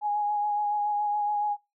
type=tone with vibrato; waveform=sine; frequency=830.6 Hz; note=G#5; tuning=in tune; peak=-24 dBFS; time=0.01-1.57 s; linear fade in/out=50 ms; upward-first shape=sine; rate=7.1 Hz; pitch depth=19 cents each way; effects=noise-tail reverb RT60 0.2 s tail -19 dB re dry